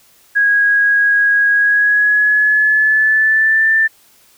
sine tone with pitch glide, 1649 to 1777.6 Hz, G#6 to A6, -13 to +17 cents, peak -9 dBFS, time 0.35-3.88 s, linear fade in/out 20 ms, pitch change +130 cents, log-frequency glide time 1.55-3.69 s, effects white hiss -50 dBFS RMS until 4.37 s

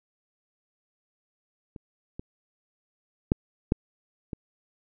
clicks, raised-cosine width 3 ms, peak -28 / -23 / -7 / -8 / -20 dBFS, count 5, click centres 1.762 / 2.195 / 3.319 / 3.721 / 4.332 s, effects none

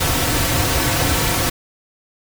pink noise with comb filter, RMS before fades -18 dBFS, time 0-1.5 s, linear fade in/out 10 ms, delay 4.9 ms, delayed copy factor -0.6, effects none

